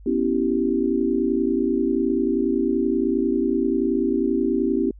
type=chord; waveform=sine; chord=C# half-diminished seventh; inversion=third; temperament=equal with one note detuned; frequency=246.9 / 277.2 / 329.6 / 388.4 Hz; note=B3 / C#4 / E4 / G4; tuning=0 / 0 / 0 / -16 cents; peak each=-24 dBFS; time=0.06-4.91 s; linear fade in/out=5 ms; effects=added 50 Hz sine -41 dBFS peak until 4.99 s